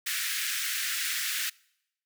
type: high-pass noise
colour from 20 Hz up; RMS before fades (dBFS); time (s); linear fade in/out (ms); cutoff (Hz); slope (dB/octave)
pink; -31; 0.06-1.5; 10; 1500; 48
effects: noise-tail reverb RT60 0.8 s tail -25 dB re dry